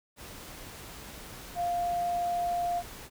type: tone in noise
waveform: sine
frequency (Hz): 700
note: F5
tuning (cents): +4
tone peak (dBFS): -27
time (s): 1.55-2.83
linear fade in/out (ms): 50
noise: pink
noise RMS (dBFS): -45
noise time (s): 0.16-3.1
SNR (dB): +15
effects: none